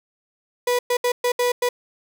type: tone bursts at uneven times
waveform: 35% pulse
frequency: 490 Hz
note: B4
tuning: 14 cents flat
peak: -16 dBFS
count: 6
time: 0.67-0.79 / 0.9-0.97 / 1.04-1.12 / 1.24-1.32 / 1.39-1.52 / 1.62-1.69 s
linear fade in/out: 5 ms
effects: none